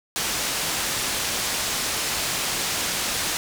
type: low-pass noise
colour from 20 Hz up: white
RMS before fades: -26 dBFS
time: 0.16-3.37 s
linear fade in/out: 0 ms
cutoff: 8100 Hz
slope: 12 dB/octave
effects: none